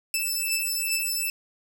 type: beating tone pair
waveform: 10% pulse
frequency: 2637 / 2639.5 Hz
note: E7 / E7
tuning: 0 / +2 cents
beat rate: 2.5 Hz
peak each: -19 dBFS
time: 0.14-1.3 s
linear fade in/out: 2 ms
effects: none